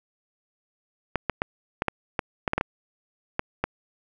clicks, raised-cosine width 0.5 ms, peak -8 dBFS, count 12, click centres 1.157 / 1.297 / 1.419 / 1.821 / 1.883 / 2.192 / 2.478 / 2.534 / 2.58 / 2.611 / 3.394 / 3.64 s, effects none

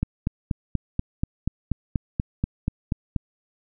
click train, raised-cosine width 5 ms, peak -10 dBFS, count 14, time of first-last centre 0.03-3.163 s, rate 4.15 Hz, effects none

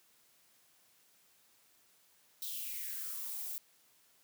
violet noise with high-pass filter sweep, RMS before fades -41 dBFS, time 2.42-3.58 s, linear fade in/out 0 ms, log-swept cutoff 3800 to 580 Hz, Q 5.2, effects white hiss -68 dBFS RMS until 4.23 s + high-pass 100 Hz 12 dB/octave

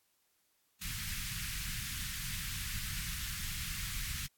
pink band-stop noise, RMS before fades -39 dBFS, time 0.81-4.27 s, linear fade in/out 10 ms, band 160 to 1600 Hz, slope 24 dB/octave, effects white hiss -75 dBFS RMS until 4.37 s + AAC 64 kbps

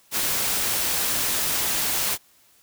white noise, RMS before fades -24 dBFS, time 0.11-2.18 s, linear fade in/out 50 ms, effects white hiss -58 dBFS RMS until 2.62 s

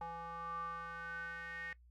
square tone with band-pass filter sweep, 167.8 Hz, E3, 31 cents sharp, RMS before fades -45 dBFS, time 0.01-1.73 s, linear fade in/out 2 ms, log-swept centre 920 to 1900 Hz, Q 8.2, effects noise-tail reverb RT60 0.1 s tail -18 dB re dry + added 60 Hz sine -60 dBFS peak until 1.9 s

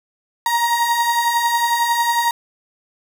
35% pulse beating tone pair, 932.3 / 943.3 Hz, A#5 / A#5, 0 / +20 cents, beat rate 11 Hz, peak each -21 / -15 dBFS, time 0.46-2.31 s, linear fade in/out 2 ms, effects none

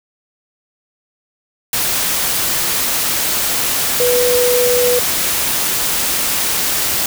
sine tone in noise, 491.5 Hz, B4, 8 cents flat, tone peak -12 dBFS, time 4-4.99 s, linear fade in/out 2 ms, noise white, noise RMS -17 dBFS, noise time 1.73-7.06 s, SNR +2 dB, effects none

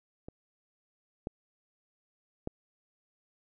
clicks, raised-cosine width 2 ms, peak -29 / -21 / -20 dBFS, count 3, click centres 0.285 / 1.271 / 2.474 s, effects none

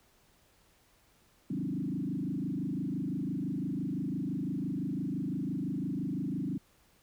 sine tone with frequency modulation, 225.2 Hz, A3, 40 cents sharp, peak -31 dBFS, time 1.5-6.58 s, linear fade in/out 5 ms, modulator 25.9 Hz, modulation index 3, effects pink hiss -66 dBFS RMS until 7.02 s

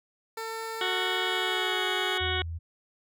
15% pulse tone with pitch glide, 448.7 to 418.7 Hz, A4 to G#4, +34 to +14 cents, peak -27 dBFS, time 0.37-2.18 s, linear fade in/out 5 ms, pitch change -120 cents, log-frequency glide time 1.27-1.87 s
harmonic tone, 370 Hz, F#4, in tune, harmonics 1 / 2 / 3 / 4 / 5 / 6 / 8 / 9 / 10, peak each -34 / -37 / -39 / -34 / -38 / -35 / -35 / -34 / -37 dBFS, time 0.81-2.42 s, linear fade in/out 2 ms
sine tone, 82.8 Hz, E2, 8 cents sharp, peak -32 dBFS, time 2.2-2.59 s, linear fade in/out 20 ms
effects none

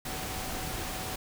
sine tone in noise, 751 Hz, F#5, 26 cents sharp, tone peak -44 dBFS, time 0.05-1.16 s, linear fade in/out 5 ms, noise pink, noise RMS -36 dBFS, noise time 0.05-1.16 s, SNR -11 dB, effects none

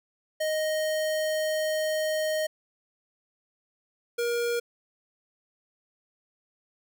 square tone pair in turn, 622.3 / 473.9 Hz, D#5 / A#4, 0 / +28 cents, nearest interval perfect fourth, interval 472 cents, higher first, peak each -26 dBFS, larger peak neither, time 0.4-2.47 / 4.18-4.6 s, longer first, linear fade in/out 10 ms, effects none

